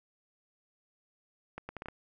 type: accelerating click train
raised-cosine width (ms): 0.5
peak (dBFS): -25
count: 6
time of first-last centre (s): 1.58-1.885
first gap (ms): 110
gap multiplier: 0.7
effects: none